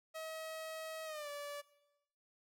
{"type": "tone with pitch glide", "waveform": "sawtooth", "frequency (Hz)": [638, 578.3], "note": ["D#5", "D5"], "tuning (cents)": [43, -27], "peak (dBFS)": -39, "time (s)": [0.14, 1.62], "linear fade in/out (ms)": 20, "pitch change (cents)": -170, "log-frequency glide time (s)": [1.05, 1.29], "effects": ["noise-tail reverb RT60 0.9 s tail -17 dB re dry"]}